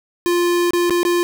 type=tone with dropouts; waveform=square; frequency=349.2 Hz; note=F4; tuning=in tune; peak=-15 dBFS; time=0.26-1.23 s; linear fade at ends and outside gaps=0 ms; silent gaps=0.707-0.734 / 0.897-0.906 / 1.031-1.051 s; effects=none